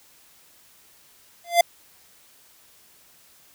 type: tone with exponential growth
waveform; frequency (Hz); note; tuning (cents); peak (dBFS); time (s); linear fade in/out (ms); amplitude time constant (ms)
square; 690; F5; -21; -10; 1.44-1.61; 5; 35
effects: white hiss -55 dBFS RMS until 3.54 s